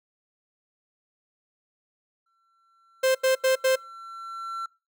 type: tone with exponential growth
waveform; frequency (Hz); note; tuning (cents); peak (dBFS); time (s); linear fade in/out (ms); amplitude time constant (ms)
triangle; 1350; E6; +41; -27; 2.26-4.66; 5; 520
type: tone bursts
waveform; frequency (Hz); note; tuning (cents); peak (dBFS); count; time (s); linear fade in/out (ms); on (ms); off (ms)
45% pulse; 523.3; C5; 0; -19; 4; 3.03-3.759; 10; 120; 83
effects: noise-tail reverb RT60 0.3 s tail -24 dB re dry

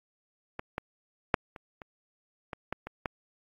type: clicks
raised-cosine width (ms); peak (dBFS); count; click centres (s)
0.5; -20 / -17 / -6 / -28 / -28 / -21 / -17 / -23 / -15; 9; 0.594 / 0.781 / 1.342 / 1.562 / 1.818 / 2.532 / 2.726 / 2.87 / 3.058
effects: AAC 48 kbps

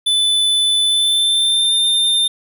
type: tone with pitch glide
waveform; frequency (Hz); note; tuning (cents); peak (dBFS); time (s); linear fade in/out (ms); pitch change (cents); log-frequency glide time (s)
square; 3502 to 3605; A7 to A7; -9 to +41; -13; 0.06-2.28; 10; +50; 0.84-1.79
effects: none

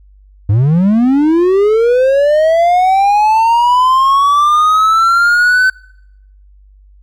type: linear sweep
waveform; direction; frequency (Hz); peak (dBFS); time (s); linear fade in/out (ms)
triangle; up; 95.2 to 1527; -5; 0.49-5.7; 5
effects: noise-tail reverb RT60 0.8 s tail -25 dB re dry + added 49 Hz sine -40 dBFS peak until 7.02 s

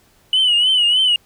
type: tone with vibrato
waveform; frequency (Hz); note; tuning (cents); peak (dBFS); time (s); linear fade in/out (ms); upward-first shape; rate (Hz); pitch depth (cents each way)
sine; 2960; F#7; 0; -10; 0.33-1.16; 2; triangle; 3.3; 94
effects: tanh soft clip ceiling -9 dBFS + pink hiss -55 dBFS RMS until 1.25 s

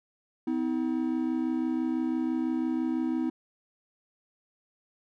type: tone pair together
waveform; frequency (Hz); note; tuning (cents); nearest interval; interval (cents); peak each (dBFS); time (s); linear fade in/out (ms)
triangle; 254 / 320; B3 / D#4; +49 / +49; major third; 400; -27; 0.47-3.3; 5
effects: none

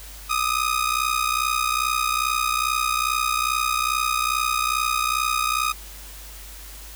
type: ring-modulated tone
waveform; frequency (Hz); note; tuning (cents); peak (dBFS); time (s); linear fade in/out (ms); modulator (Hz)
sawtooth; 1244.5; D#6; 0; -14; 0.29-5.73; 20; 31.2
effects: added 50 Hz sine -40 dBFS peak until 6.95 s + white hiss -42 dBFS RMS until 6.95 s

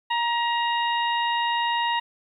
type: harmonic tone with a mistuned harmonic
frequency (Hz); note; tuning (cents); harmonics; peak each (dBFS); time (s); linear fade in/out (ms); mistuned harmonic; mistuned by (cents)
940; A#5; +14; 1 / 2 / 3 / 4; -23 / -29 / -30 / -34; 0.1-2; 10; 2; +18
effects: 10-bit

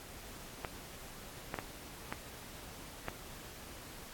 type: clicks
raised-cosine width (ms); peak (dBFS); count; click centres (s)
0.5; -21; 5; 0.648 / 1.542 / 1.588 / 2.125 / 3.084
effects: pink hiss -50 dBFS RMS until 4.13 s + AAC 64 kbps

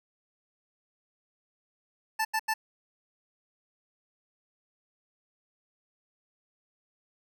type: tone bursts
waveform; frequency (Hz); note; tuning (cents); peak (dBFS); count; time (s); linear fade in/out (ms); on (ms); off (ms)
25% pulse; 880; A5; 0; -22; 3; 2.19-2.54; 10; 60; 85
effects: none

